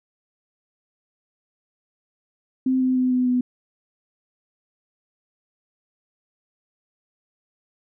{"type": "tone with pitch steps", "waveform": "sine", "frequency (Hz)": [259.7, 257, 254.4, 251.7, 249.1], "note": ["C4", "C4", "C4", "B3", "B3"], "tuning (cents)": [-13, -31, -48, 33, 15], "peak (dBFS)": -17, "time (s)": [2.66, 3.41], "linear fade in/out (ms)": 5, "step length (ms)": 150, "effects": []}